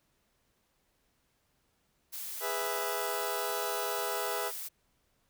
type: noise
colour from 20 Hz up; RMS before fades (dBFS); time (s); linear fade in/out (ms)
blue; -40; 2.12-4.69; 20
type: chord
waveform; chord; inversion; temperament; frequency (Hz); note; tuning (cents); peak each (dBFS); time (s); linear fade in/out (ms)
20% pulse; E major; first; just; 412 / 494.4 / 659.3; G#4 / B4 / E5; -14 / +2 / 0; -32; 2.4-4.52; 50
effects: pink hiss -74 dBFS RMS until 5.29 s